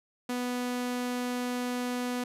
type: tone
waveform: sawtooth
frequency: 246.9 Hz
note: B3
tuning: in tune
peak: -26 dBFS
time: 0.29-2.24 s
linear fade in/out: 5 ms
effects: resampled to 32000 Hz